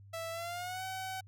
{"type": "tone with pitch glide", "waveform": "sawtooth", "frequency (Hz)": [659.3, 757.3], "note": ["E5", "F#5"], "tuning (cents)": [0, 40], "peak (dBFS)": -34, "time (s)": [0.13, 1.21], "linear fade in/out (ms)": 10, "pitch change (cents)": 240, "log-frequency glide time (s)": [0.31, 0.84], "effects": ["added 99 Hz sine -52 dBFS peak until 1.27 s"]}